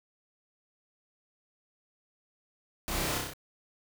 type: noise with echo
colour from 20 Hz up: pink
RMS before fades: -35 dBFS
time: 2.88-3.18 s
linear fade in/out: 0 ms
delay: 31 ms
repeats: 5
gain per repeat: -2 dB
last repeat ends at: 3.335 s
effects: none